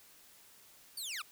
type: linear sweep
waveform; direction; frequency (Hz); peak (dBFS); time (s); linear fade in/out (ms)
20% pulse; down; 4709 to 1108.7; -33; 0.97-1.22; 5
effects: white hiss -60 dBFS RMS until 1.31 s